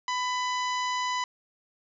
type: harmonic tone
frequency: 998 Hz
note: B5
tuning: 18 cents sharp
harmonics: 1 / 2 / 3 / 4 / 5 / 6 / 7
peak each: -28 / -34 / -38 / -40 / -42 / -44 / -45 dBFS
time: 0.08-1.24 s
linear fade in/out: 2 ms
effects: none